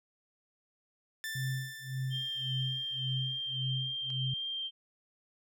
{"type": "tone with exponential decay", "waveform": "sawtooth", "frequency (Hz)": 1772, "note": "A6", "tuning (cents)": 12, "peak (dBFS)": -32, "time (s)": [1.24, 3.91], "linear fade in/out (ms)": 0, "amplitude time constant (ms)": 580}
{"type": "tone with tremolo", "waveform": "sine", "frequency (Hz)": 130.81, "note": "C3", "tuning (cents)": 0, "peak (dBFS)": -31, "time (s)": [1.35, 4.34], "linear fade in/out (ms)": 5, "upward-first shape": "sine", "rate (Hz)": 1.8, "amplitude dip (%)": 100}
{"type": "tone with vibrato", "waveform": "sine", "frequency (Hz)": 3166, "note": "G7", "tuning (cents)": 17, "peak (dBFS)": -34, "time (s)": [2.1, 4.71], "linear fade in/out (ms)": 50, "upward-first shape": "triangle", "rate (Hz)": 1.8, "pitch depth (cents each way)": 12}
{"type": "click", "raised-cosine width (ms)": 0.2, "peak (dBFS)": -34, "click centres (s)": 4.103}
{"effects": []}